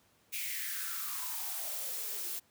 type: noise with high-pass filter sweep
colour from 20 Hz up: blue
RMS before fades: -38 dBFS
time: 0.32-2.4 s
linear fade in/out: 20 ms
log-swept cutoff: 2500 to 310 Hz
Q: 6.4
effects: pink hiss -68 dBFS RMS until 2.5 s + high-pass 80 Hz 12 dB/octave